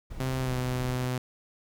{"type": "noise", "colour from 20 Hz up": "brown", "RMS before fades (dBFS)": -39, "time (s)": [0.1, 1.08], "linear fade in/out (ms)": 10}
{"type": "tone with pitch glide", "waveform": "sawtooth", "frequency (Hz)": [130.3, 126.44], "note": ["C3", "B2"], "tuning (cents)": [-7, 41], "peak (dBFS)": -24, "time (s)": [0.2, 1.18], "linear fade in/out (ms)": 2, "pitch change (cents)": -52, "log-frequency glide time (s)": [0.41, 0.53]}
{"effects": []}